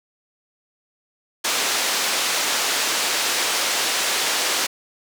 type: band-pass noise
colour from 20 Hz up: white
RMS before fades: -22 dBFS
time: 1.44-4.67 s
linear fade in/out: 10 ms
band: 350 to 6400 Hz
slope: 12 dB/octave
effects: none